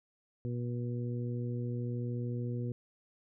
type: harmonic tone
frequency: 120.9 Hz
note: B2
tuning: 36 cents flat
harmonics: 1 / 2 / 3 / 4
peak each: -34 / -40 / -44 / -46 dBFS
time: 0.45-2.72 s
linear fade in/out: 0 ms
effects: none